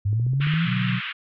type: linear sweep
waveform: sine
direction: up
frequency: 97.5 to 174.61 Hz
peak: -19 dBFS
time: 0.05-0.68 s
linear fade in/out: 10 ms
type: click train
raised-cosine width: 3 ms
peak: -26 dBFS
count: 7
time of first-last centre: 0.13-0.538 s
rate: 14.7 Hz
type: band-pass noise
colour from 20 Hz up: white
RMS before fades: -31 dBFS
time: 0.4-1.13 s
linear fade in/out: 20 ms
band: 1200 to 3200 Hz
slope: 48 dB/octave
type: chord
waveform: sine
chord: B minor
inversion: none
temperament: equal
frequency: 123.47 / 146.83 / 185 Hz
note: B2 / D3 / F#3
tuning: 0 / 0 / 0 cents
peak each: -24 / -30 / -24 dBFS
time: 0.64-1.01 s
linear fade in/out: 50 ms
effects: none